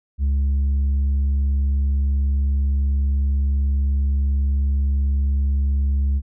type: tone with tanh clipping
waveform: sine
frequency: 69.3 Hz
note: C#2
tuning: in tune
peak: -17 dBFS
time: 0.18-6.22 s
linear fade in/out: 50 ms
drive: 3 dB
effects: none